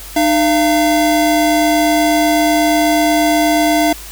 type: tone pair together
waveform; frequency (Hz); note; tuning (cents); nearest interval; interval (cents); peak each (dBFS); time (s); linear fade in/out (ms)
square; 304.7 / 684; D#4 / F5; -36 / -36; octave + major second; 1400; -14 / -14; 0.16-3.93; 5
effects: added 50 Hz sine -34 dBFS peak until 4.11 s + white hiss -33 dBFS RMS until 4.11 s